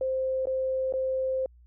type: tone with dropouts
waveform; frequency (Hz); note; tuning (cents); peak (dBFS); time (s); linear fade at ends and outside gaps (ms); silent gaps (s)
sine; 523.3; C5; 0; -25; 0.01-1.46; 2; 0.456-0.47 / 0.925-0.937
effects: added 60 Hz sine -52 dBFS peak until 1.66 s